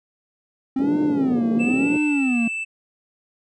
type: tone with vibrato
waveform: triangle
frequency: 261.6 Hz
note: C4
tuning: in tune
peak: -16 dBFS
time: 0.76-2.48 s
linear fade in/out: 5 ms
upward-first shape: sine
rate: 1 Hz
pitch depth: 240 cents each way
type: band-pass noise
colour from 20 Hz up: white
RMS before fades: -27 dBFS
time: 0.79-1.97 s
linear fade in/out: 0 ms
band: 160 to 390 Hz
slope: 24 dB/octave
type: tone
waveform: triangle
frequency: 2643 Hz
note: E7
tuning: 4 cents sharp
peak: -23 dBFS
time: 1.59-2.65 s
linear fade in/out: 20 ms
effects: resampled to 24000 Hz